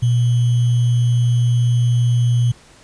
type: tone with sample-and-hold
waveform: sine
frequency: 120.2 Hz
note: B2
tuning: 46 cents flat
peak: -12 dBFS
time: 0.02-2.52 s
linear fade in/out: 10 ms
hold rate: 3150 Hz
effects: pink hiss -47 dBFS RMS until 2.83 s + resampled to 22050 Hz

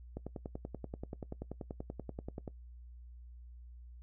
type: click train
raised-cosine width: 2 ms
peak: -27 dBFS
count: 25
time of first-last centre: 0.17-2.478 s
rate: 10.4 Hz
effects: noise-tail reverb RT60 0.1 s tail -20 dB re dry + added 60 Hz sine -49 dBFS peak until 4.02 s

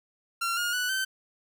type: tone with pitch steps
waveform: sawtooth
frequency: 1370 / 1424.9 / 1482 / 1541.3 Hz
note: F6 / F6 / F#6 / G6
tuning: -34 / +34 / +2 / -30 cents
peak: -23 dBFS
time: 0.41-1.05 s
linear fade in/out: 10 ms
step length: 160 ms
effects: none

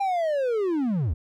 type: linear sweep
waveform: triangle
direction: down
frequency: 807 to 62.8 Hz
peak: -20 dBFS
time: 0-1.14 s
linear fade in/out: 10 ms
effects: none

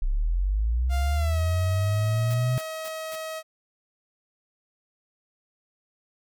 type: linear sweep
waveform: sine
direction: up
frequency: 31 to 127.3 Hz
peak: -21 dBFS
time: 0.02-2.58 s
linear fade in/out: 0 ms
type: tone with pitch glide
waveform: sawtooth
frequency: 698.5 to 636.8 Hz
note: F5 to D#5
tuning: 0 to +40 cents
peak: -28 dBFS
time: 0.89-3.43 s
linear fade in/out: 50 ms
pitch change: -160 cents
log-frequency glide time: 1.15-1.4 s
type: noise bursts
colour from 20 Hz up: white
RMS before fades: -41 dBFS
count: 4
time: 2.3-3.158 s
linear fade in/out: 5 ms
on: 42 ms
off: 230 ms
effects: none

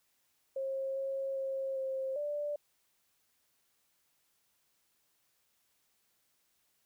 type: tone with pitch steps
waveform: sine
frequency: 537 / 541 / 537 / 531 / 587 Hz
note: C5 / C#5 / C5 / C5 / D5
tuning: +45 / -42 / +45 / +25 / -1 cents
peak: -33 dBFS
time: 0.56-2.56 s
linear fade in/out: 5 ms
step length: 400 ms
effects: white hiss -75 dBFS RMS until 6.85 s

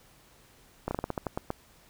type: slowing click train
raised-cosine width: 1 ms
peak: -16 dBFS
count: 10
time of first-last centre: 0.88-1.504 s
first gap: 30 ms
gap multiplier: 1.2
effects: pink hiss -59 dBFS RMS until 1.89 s

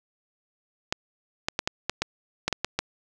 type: clicks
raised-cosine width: 0.2 ms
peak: -7 dBFS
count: 10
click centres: 0.925 / 1.485 / 1.591 / 1.675 / 1.896 / 2.02 / 2.48 / 2.527 / 2.646 / 2.79 s
effects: none

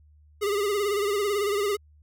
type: tone with vibrato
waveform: square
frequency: 407.9 Hz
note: G#4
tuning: 31 cents flat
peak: -24 dBFS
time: 0.41-1.77 s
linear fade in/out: 20 ms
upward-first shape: sine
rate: 18 Hz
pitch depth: 67 cents each way
effects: added 75 Hz sine -53 dBFS peak until 2.02 s

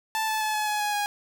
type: tone with pitch steps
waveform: sawtooth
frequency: 880 / 870.4 / 860.9 / 851.5 / 842.2 / 833 / 823.9 Hz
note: A5 / A5 / A5 / G#5 / G#5 / G#5 / G#5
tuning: 0 / -19 / -38 / +43 / +24 / +5 / -14 cents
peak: -21 dBFS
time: 0.15-1.06 s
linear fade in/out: 0 ms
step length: 130 ms
effects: none

